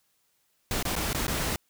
pink noise with dropouts, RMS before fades -29 dBFS, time 0.71-1.56 s, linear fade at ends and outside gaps 1 ms, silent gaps 0.827-0.852 / 0.954-0.963 / 1.131-1.147 / 1.268-1.28 s, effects white hiss -71 dBFS RMS until 1.69 s

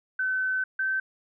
sine tone pair in turn, 1522 / 1545 Hz, F#6 / G6, +48 / -26 cents, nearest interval unison, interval 26 cents, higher second, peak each -24 dBFS, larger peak neither, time 0.19-0.64 / 0.79-1 s, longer first, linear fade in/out 5 ms, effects none

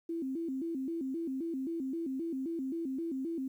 sine tone with vibrato, 297 Hz, D4, 20 cents sharp, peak -33 dBFS, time 0.09-3.48 s, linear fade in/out 5 ms, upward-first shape square, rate 3.8 Hz, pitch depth 200 cents each way, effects 11-bit

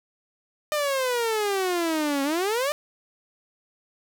sawtooth exponential two-way sweep, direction down then up, 610 to 271.9 to 610 Hz, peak -19 dBFS, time 0.72-2.72 s, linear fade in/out 0 ms, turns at 2.23 s, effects none

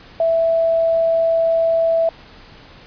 sine tone, 659.3 Hz, E5, in tune, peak -13 dBFS, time 0.2-2.09 s, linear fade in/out 2 ms, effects pink hiss -43 dBFS RMS until 2.86 s + resampled to 11025 Hz

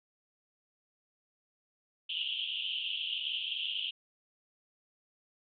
white band-pass noise, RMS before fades -36 dBFS, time 2.09-3.91 s, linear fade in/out 10 ms, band 2800 to 3300 Hz, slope 96 dB/octave, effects none

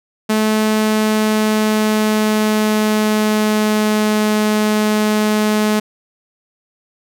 sawtooth tone with pitch glide, 216.2 to 212.9 Hz, A3 to G#3, -30 to +43 cents, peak -9 dBFS, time 0.29-5.8 s, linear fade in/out 10 ms, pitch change -27 cents, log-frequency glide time 0.47-4.38 s, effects none

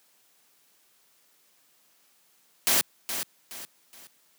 white noise with echo, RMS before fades -22 dBFS, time 2.67-2.81 s, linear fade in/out 0 ms, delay 420 ms, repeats 3, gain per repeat -9 dB, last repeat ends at 4.07 s, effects white hiss -64 dBFS RMS until 4.38 s + high-pass 150 Hz 12 dB/octave

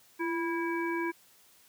harmonic tone with a mistuned harmonic, 327.4 Hz, E4, 12 cents flat, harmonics 1 / 3 / 5 / 7, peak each -31 / -36 / -38 / -39 dBFS, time 0.19-1.12 s, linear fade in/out 20 ms, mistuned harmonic 1, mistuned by +58 cents, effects white hiss -61 dBFS RMS until 1.68 s + high-pass 60 Hz 12 dB/octave

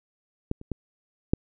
clicks, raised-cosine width 3 ms, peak -13 / -29 / -16 / -7 dBFS, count 4, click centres 0.514 / 0.614 / 0.717 / 1.335 s, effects none

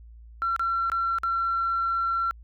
sine tone with dropouts, 1358 Hz, F6, 49 cents flat, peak -22 dBFS, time 0.42-2.31 s, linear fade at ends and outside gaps 0 ms, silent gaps 0.563-0.595 / 0.899-0.918 / 1.185-1.234 s, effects tanh soft clip ceiling -18 dBFS + added 57 Hz sine -44 dBFS peak until 2.43 s

